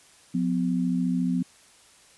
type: tone pair together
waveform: sine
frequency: 178.7 / 252.8 Hz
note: F3 / B3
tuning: +40 / +41 cents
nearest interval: tritone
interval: 601 cents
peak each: -25 dBFS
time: 0.34-1.43 s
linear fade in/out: 10 ms
effects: white hiss -55 dBFS RMS until 2.17 s + resampled to 24000 Hz